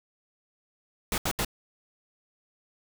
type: noise bursts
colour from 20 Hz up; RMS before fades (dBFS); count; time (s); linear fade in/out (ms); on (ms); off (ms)
pink; -28; 3; 1.12-1.448; 2; 60; 74
effects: none